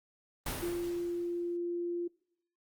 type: noise with exponential decay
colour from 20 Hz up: pink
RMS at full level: -34 dBFS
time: 0.46-1.57 s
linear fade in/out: 5 ms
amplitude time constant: 240 ms
type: tone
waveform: sine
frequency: 346.8 Hz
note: F4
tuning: 12 cents flat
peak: -32 dBFS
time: 0.62-2.08 s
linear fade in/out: 10 ms
effects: noise-tail reverb RT60 0.8 s tail -26 dB re dry + Opus 32 kbps